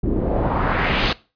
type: noise with low-pass filter sweep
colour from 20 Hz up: pink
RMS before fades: -20 dBFS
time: 0.03-1.13 s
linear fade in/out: 5 ms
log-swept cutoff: 280 to 4200 Hz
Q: 1.8
effects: noise-tail reverb RT60 0.3 s tail -20 dB re dry + resampled to 11025 Hz